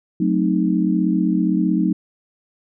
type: chord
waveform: sine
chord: F# diminished seventh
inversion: none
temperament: equal with one note detuned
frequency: 184.46 / 220 / 261.6 / 311.1 Hz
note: F#3 / A3 / C4 / Eb4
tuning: -5 / 0 / 0 / 0 cents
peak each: -19 / -22 / -24 / -20 dBFS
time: 0.2-1.93 s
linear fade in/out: 5 ms
effects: none